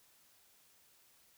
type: silence
effects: white hiss -67 dBFS RMS until 1.37 s